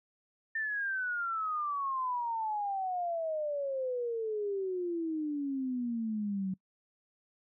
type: exponential sweep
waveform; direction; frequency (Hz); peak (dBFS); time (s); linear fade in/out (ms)
sine; down; 1800 to 185.6; -31; 0.55-6.54; 5
effects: noise-tail reverb RT60 0.1 s tail -24 dB re dry